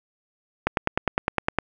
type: click train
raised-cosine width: 0.5 ms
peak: -5 dBFS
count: 10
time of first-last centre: 0.67-1.586 s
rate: 9.82 Hz
effects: none